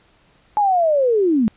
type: linear sweep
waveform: sine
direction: down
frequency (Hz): 855 to 204.1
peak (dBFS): -13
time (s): 0.57-1.48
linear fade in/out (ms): 0
effects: pink hiss -56 dBFS RMS until 1.56 s + resampled to 8000 Hz